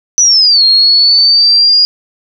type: linear two-way sweep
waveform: sine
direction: down then up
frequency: 6000 to 4226 to 4873 Hz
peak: -4 dBFS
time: 0.18-1.85 s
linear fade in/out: 0 ms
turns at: 0.64 s
effects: none